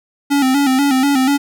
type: tone with vibrato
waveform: square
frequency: 271.6 Hz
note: C#4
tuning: 35 cents flat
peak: -12 dBFS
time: 0.3-1.38 s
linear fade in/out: 20 ms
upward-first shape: square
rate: 4.1 Hz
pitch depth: 73 cents each way
effects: none